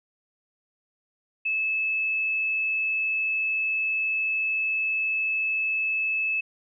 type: tone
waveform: sine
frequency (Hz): 2607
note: E7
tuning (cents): -20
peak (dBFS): -23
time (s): 1.45-6.41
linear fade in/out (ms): 10
effects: none